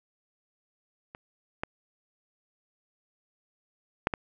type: clicks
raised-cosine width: 0.5 ms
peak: -27 / -15 / -8 / -14 dBFS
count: 4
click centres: 1.149 / 1.635 / 4.071 / 4.138 s
effects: none